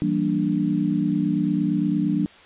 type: chord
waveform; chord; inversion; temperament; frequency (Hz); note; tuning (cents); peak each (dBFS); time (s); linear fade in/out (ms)
sine; E half-diminished seventh; none; equal with one note detuned; 164.81 / 193.63 / 233.1 / 293.7; E3 / G3 / Bb3 / D4; 0 / -21 / 0 / 0; -26 / -24 / -27 / -23; 0.02-2.26; 0
effects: white hiss -48 dBFS RMS until 2.45 s + resampled to 8000 Hz